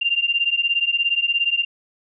sine beating tone pair, 2777 / 2794 Hz, F7 / F7, -10 / 0 cents, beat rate 17 Hz, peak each -21 / -20 dBFS, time 0.01-1.65 s, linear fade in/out 10 ms, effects none

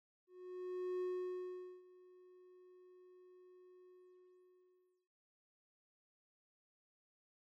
triangle tone with ADSR envelope, 364.6 Hz, F#4, 25 cents flat, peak -35 dBFS, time 0.27-5.09 s, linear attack 740 ms, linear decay 810 ms, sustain -23 dB, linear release 1200 ms, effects none

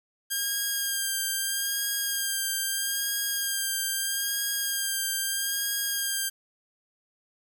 5% pulse tone with vibrato, 1607 Hz, G6, 43 cents sharp, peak -16 dBFS, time 0.3-6.3 s, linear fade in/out 20 ms, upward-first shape sine, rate 0.78 Hz, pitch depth 27 cents each way, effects none

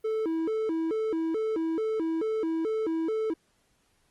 triangle tone with vibrato, 377.6 Hz, F#4, 35 cents sharp, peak -24 dBFS, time 0.04-3.34 s, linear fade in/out 10 ms, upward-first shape square, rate 2.3 Hz, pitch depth 260 cents each way, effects pink hiss -69 dBFS RMS until 4.1 s + Opus 32 kbps

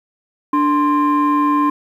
sine tone pair together, 293.7 / 1046.5 Hz, D4 / C6, 0 / 0 cents, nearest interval octave + minor seventh, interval 2200 cents, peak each -13 dBFS, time 0.53-1.7 s, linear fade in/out 5 ms, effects tanh soft clip ceiling -9 dBFS + 8-bit

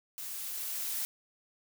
blue noise with level ramp, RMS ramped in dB -41 to -34 dBFS, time 0.18-1.05 s, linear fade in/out 0 ms, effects none

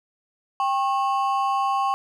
triangle ring-modulated tone, 940 Hz, A#5, 14 cents sharp, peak -15 dBFS, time 0.6-1.94 s, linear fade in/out 0 ms, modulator 148 Hz, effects none

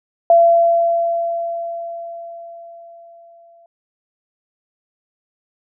sine tone with exponential decay, 678 Hz, E5, 49 cents sharp, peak -6 dBFS, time 0.3-3.66 s, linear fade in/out 2 ms, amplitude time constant 730 ms, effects none

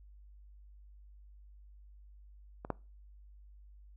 clicks, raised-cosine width 1 ms, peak -28 / -18 dBFS, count 2, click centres 2.649 / 2.703 s, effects noise-tail reverb RT60 0.3 s tail -23 dB re dry + added 50 Hz sine -53 dBFS peak until 3.96 s

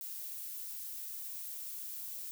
violet noise, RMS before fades -43 dBFS, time 0.01-2.31 s, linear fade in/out 0 ms, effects none

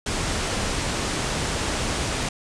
pink low-pass noise, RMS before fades -26 dBFS, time 0.06-2.29 s, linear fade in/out 5 ms, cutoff 9400 Hz, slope 48 dB/octave, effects none

